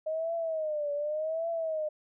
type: tone with vibrato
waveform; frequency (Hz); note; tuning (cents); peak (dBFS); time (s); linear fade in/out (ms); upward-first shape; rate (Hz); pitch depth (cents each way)
sine; 622.3; D#5; 0; -29; 0.06-1.89; 10; triangle; 0.87; 140
effects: none